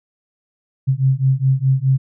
sine beating tone pair, 130.81 / 135.61 Hz, C3 / C#3, 0 / -38 cents, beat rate 4.8 Hz, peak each -16 dBFS, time 0.87-1.98 s, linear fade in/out 20 ms, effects none

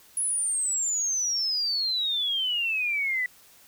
sine exponential sweep, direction down, 10548 to 1960 Hz, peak -24 dBFS, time 0.17-3.26 s, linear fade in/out 2 ms, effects white hiss -55 dBFS RMS until 3.67 s

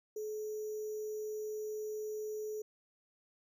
sine tone with sample-and-hold, 427.9 Hz, A4, 48 cents flat, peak -37 dBFS, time 0.16-2.62 s, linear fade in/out 5 ms, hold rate 6300 Hz, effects none

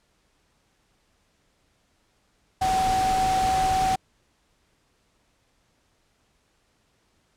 sine tone in noise, 757 Hz, F#5, 39 cents sharp, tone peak -20 dBFS, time 2.61-3.96 s, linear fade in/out 10 ms, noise pink, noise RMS -30 dBFS, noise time 2.61-3.96 s, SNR +7 dB, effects pink hiss -67 dBFS RMS until 7.36 s + low-pass 9000 Hz 12 dB/octave

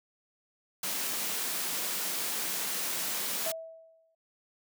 white high-pass noise, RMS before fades -33 dBFS, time 0.83-3.52 s, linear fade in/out 5 ms, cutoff 150 Hz, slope 96 dB/octave
sine tone with exponential decay, 651 Hz, E5, 22 cents flat, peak -31 dBFS, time 3.46-4.15 s, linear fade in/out 5 ms, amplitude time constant 150 ms
effects none

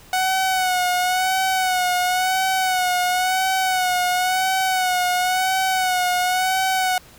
sawtooth tone with vibrato, 740 Hz, F#5, in tune, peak -14 dBFS, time 0.13-6.98 s, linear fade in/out 2 ms, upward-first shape sine, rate 0.96 Hz, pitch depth 45 cents each way, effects pink hiss -47 dBFS RMS until 7.18 s

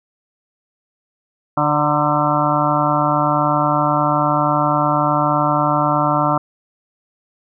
harmonic tone with a mistuned harmonic, 148.2 Hz, D3, 16 cents sharp, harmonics 1 / 2 / 4 / 5 / 6 / 7 / 8 / 9, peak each -22 / -22 / -22 / -22 / -22 / -22 / -22 / -22 dBFS, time 1.57-6.38 s, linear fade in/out 5 ms, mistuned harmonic 6, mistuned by +52 cents, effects none

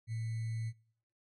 sine tone with sample-and-hold, 112.5 Hz, A2, 39 cents sharp, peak -34 dBFS, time 0.07-0.73 s, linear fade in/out 50 ms, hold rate 2100 Hz, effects noise-tail reverb RT60 0.7 s tail -26 dB re dry + MP3 48 kbps

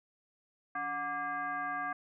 sine tone with frequency modulation, 1174.7 Hz, D6, in tune, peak -33 dBFS, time 0.75-1.93 s, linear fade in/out 5 ms, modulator 445 Hz, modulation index 1.3, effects none

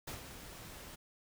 pink noise with ADSR envelope, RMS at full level -42 dBFS, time 0.07-0.96 s, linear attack 8 ms, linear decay 120 ms, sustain -8 dB, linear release 15 ms, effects none

